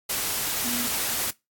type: tone in noise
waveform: sine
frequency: 241.4 Hz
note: B3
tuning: 39 cents flat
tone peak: -32 dBFS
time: 0.64-0.87 s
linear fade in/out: 10 ms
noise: white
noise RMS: -27 dBFS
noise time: 0.09-1.31 s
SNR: -8 dB
effects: noise-tail reverb RT60 0.2 s tail -21 dB re dry + AAC 64 kbps